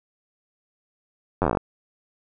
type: slowing click train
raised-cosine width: 1 ms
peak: -7 dBFS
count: 11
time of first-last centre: 1.42-1.572 s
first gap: 10 ms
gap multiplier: 1.09
effects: none